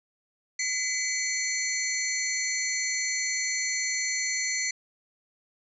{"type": "tone cluster", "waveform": "sine", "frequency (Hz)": [2029, 2269, 4318, 6090, 7130], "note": ["B6", "C#7", "C#8", "F#8", "A8"], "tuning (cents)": [46, 40, -46, 49, 22], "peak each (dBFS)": [-31, -37, -34, -31, -34], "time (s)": [0.59, 4.71], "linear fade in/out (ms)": 5, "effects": []}